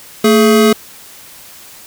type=tone pair together; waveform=square; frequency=223.8 / 422.5 Hz; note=A3 / G#4; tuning=+30 / +30 cents; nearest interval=major seventh; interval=1100 cents; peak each=-10 dBFS; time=0.24-0.73 s; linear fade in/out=5 ms; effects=white hiss -37 dBFS RMS until 1.86 s